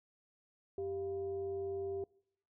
sine tone with frequency modulation, 392 Hz, G4, in tune, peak -36 dBFS, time 0.78-2.04 s, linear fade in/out 2 ms, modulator 301 Hz, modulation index 0.39, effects noise-tail reverb RT60 0.7 s tail -24 dB re dry

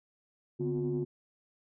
sine tone cluster, 144 / 244.1 / 254.9 / 359.7 Hz, D3 / B3 / C4 / F#4, -34 / -20 / -45 / -49 cents, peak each -33 / -40 / -38 / -31 dBFS, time 0.59-1.05 s, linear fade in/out 20 ms, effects tanh soft clip ceiling -23 dBFS

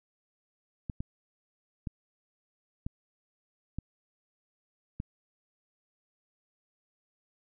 clicks, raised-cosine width 5 ms, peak -22 dBFS, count 6, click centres 0.898 / 1.005 / 1.872 / 2.865 / 3.786 / 5.001 s, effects none

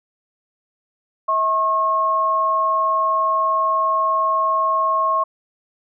sine tone pair together, 644 / 1083.7 Hz, E5 / C#6, -41 / -40 cents, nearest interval major sixth, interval 901 cents, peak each -24 / -16 dBFS, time 1.28-5.24 s, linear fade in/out 10 ms, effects none

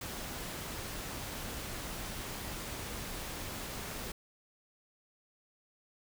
pink noise, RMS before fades -41 dBFS, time 0.01-4.12 s, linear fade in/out 5 ms, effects none

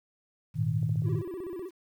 sine chord, Ab suspended second, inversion none, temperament equal with one note detuned, 103.17 / 116.54 / 155.56 Hz, Ab2 / Bb2 / Eb3, -11 / 0 / 0 cents, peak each -32 / -29 / -29 dBFS, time 0.54-1.23 s, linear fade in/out 50 ms
click train, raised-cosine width 2 ms, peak -35 dBFS, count 13, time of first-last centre 0.83-1.594 s, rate 15.7 Hz
triangle tone with vibrato, 358.8 Hz, F4, 47 cents sharp, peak -33 dBFS, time 1.03-1.71 s, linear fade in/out 50 ms, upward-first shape square, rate 16 Hz, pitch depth 110 cents each way
effects 10-bit

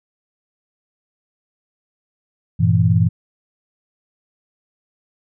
sine chord, E diminished, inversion first, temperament equal, 98 / 116.54 / 164.81 Hz, G2 / Bb2 / E3, 0 / 0 / 0 cents, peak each -16 dBFS, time 2.59-3.09 s, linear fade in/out 20 ms, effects none

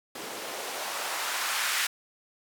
blue noise with band-pass filter sweep, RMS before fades -32 dBFS, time 0.15-1.87 s, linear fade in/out 5 ms, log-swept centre 340 to 1700 Hz, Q 1.2, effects none

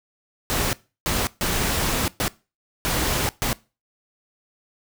pink noise bursts at uneven times, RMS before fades -23 dBFS, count 6, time 0.5-0.73 / 1.06-1.27 / 1.41-2.08 / 2.2-2.28 / 2.85-3.29 / 3.42-3.53 s, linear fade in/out 0 ms, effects noise-tail reverb RT60 0.3 s tail -21 dB re dry

